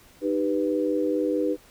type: chord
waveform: sine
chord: Eb augmented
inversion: none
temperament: equal with one note detuned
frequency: 307.4 / 392 / 493.9 Hz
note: Eb4 / G4 / B4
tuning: -21 / 0 / 0 cents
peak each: -25 / -28 / -26 dBFS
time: 0.21-1.57 s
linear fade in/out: 50 ms
effects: pink hiss -54 dBFS RMS until 1.7 s